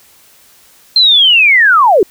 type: linear sweep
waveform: sine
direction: down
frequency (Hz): 4186 to 340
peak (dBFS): -4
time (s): 0.96-2.03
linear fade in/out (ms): 2
effects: white hiss -45 dBFS RMS until 2.1 s